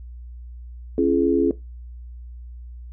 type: tone cluster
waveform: sine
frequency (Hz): 272.7 / 339 / 422.2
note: C#4 / E4 / G#4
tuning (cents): -28 / +49 / +29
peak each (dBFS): -20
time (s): 0.98-1.51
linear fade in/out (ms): 2
effects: noise-tail reverb RT60 0.2 s tail -17 dB re dry + added 60 Hz sine -35 dBFS peak until 2.92 s